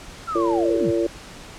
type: linear sweep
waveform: sine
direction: down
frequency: 1389 to 69.3 Hz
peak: -24 dBFS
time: 0.27-0.92 s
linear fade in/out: 20 ms
type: harmonic tone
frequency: 113.7 Hz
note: A#2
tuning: 43 cents flat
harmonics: 3 / 4 / 5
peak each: -20 / -25 / -25 dBFS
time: 0.35-1.07 s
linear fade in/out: 5 ms
effects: pink hiss -40 dBFS RMS until 1.58 s + low-pass 8000 Hz 12 dB/octave